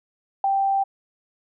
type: tone with ADSR envelope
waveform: sine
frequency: 784 Hz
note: G5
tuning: in tune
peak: -15 dBFS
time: 0.44-0.84 s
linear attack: 3 ms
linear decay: 7 ms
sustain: -3 dB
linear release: 14 ms
effects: none